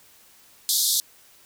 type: band-pass noise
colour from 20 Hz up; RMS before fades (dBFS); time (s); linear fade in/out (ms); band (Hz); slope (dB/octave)
pink; -22; 0.69-1; 0; 3500 to 15000; 96
effects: white hiss -54 dBFS RMS until 1.45 s